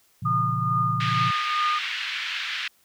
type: chord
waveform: sine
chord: Bb minor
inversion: none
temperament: equal with one note detuned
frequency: 116.54 / 138.59 / 170.82 Hz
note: Bb2 / Db3 / F3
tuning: 0 / 0 / -38 cents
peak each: -28 / -29 / -31 dBFS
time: 0.22-1.31 s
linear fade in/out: 10 ms
type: tone with tremolo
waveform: sine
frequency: 1221 Hz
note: D#6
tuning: 33 cents flat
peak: -20 dBFS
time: 0.25-1.79 s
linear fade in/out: 10 ms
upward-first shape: triangle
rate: 2.3 Hz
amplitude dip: 55%
type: band-pass noise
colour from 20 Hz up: white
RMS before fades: -30 dBFS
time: 1-2.68 s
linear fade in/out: 5 ms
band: 1500 to 3400 Hz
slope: 24 dB/octave
effects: white hiss -62 dBFS RMS until 2.84 s